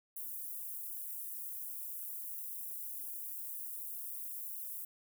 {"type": "high-pass noise", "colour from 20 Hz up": "white", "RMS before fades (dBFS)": -43, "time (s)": [0.16, 4.85], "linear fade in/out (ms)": 5, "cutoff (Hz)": 11000, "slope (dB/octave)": 24, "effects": []}